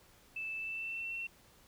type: tone with pitch glide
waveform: sine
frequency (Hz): 2637 to 2710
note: E7 to E7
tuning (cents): 0 to +47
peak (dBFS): -37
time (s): 0.36-1.27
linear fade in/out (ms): 5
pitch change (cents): +47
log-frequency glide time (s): 0.57-1.16
effects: pink hiss -63 dBFS RMS until 1.67 s